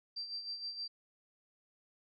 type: tone with tremolo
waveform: sine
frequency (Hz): 4699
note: D8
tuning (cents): 0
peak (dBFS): -37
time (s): 0.16-0.88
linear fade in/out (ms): 10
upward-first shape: sine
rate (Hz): 6.4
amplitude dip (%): 60
effects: none